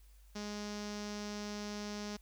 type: tone with low-pass filter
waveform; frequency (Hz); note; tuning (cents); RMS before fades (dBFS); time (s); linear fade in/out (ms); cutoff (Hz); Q
sawtooth; 207.7; G#3; 0; -42; 0.35-2.17; 10; 5600; 3.7
effects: added 50 Hz sine -57 dBFS peak until 2.21 s + white hiss -70 dBFS RMS until 2.21 s